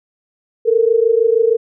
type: tone pair together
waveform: sine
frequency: 443.8 / 470.2 Hz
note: A4 / A#4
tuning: +15 / +15 cents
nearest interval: minor second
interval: 100 cents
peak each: -13 dBFS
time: 0.65-1.57 s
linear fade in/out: 20 ms
effects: none